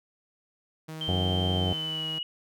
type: tone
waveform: sawtooth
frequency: 158.1 Hz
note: D#3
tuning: 28 cents sharp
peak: -33 dBFS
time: 0.88-2.19 s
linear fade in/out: 10 ms
type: tone with pitch glide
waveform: sine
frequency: 3136 to 2909 Hz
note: G7 to F#7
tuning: 0 to -30 cents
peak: -30 dBFS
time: 1.01-2.23 s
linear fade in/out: 2 ms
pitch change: -130 cents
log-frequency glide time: 1.55-2.07 s
type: harmonic tone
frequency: 91.5 Hz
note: F#2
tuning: 19 cents flat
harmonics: 1 / 2 / 3 / 4 / 5 / 6 / 7 / 8 / 9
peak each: -27 / -31 / -37 / -37 / -38 / -41 / -39 / -38 / -42 dBFS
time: 1.08-1.73 s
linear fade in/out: 5 ms
effects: none